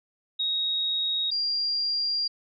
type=tone pair in turn; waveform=sine; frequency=3772 / 4776 Hz; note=A#7 / D8; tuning=+20 / +28 cents; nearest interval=major third; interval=408 cents; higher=second; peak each=-24 dBFS; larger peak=neither; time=0.39-1.31 / 1.31-2.28 s; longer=second; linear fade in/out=10 ms; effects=none